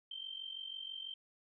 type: tone with amplitude modulation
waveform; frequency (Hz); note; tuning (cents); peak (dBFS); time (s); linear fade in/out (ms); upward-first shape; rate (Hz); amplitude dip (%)
sine; 3131; G7; -3; -39; 0.11-1.14; 5; sine; 46.1; 75
effects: none